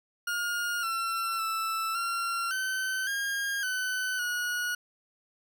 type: tone with pitch steps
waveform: 40% pulse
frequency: 1424 / 1351 / 1323 / 1371 / 1530 / 1621 / 1509 / 1455 Hz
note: F6 / E6 / E6 / F6 / G6 / G#6 / F#6 / F#6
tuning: +33 / +42 / +6 / -32 / -42 / -42 / +34 / -29 cents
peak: -28 dBFS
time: 0.27-4.75 s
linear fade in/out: 5 ms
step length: 560 ms
effects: 10-bit